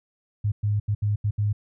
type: tone bursts at uneven times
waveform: sine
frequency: 104 Hz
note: G#2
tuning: 3 cents sharp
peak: -20 dBFS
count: 6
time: 0.44-0.52 / 0.63-0.8 / 0.88-0.95 / 1.02-1.16 / 1.24-1.31 / 1.38-1.53 s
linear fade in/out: 10 ms
effects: none